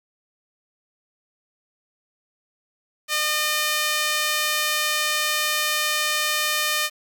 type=tone with high-pass filter; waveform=sawtooth; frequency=607 Hz; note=D#5; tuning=43 cents flat; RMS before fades=-23 dBFS; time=3.08-6.9 s; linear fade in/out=50 ms; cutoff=1800 Hz; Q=0.78; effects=8-bit